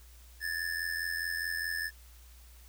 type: ring-modulated tone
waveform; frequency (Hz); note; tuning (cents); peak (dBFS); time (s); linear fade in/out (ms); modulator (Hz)
square; 1743; A6; -17; -30; 0.4-1.91; 50; 42.4
effects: added 60 Hz sine -52 dBFS peak until 2.68 s + white hiss -60 dBFS RMS until 2.68 s